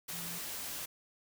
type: tone in noise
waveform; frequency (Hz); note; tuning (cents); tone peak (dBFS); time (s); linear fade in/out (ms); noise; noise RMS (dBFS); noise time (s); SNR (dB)
sine; 171; F3; -36; -47; 0.12-0.39; 10; white; -41; 0.08-0.86; -9
effects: none